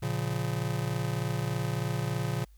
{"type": "chord", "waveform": "square", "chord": "Bb minor", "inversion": "none", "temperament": "just", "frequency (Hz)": [116.54, 139.85, 174.81], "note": ["Bb2", "Db3", "F3"], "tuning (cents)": [0, 16, 2], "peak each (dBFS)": [-33, -33, -37], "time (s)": [0.02, 2.45], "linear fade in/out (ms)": 10, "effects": ["added 50 Hz sine -52 dBFS peak until 2.57 s", "white hiss -70 dBFS RMS until 2.57 s"]}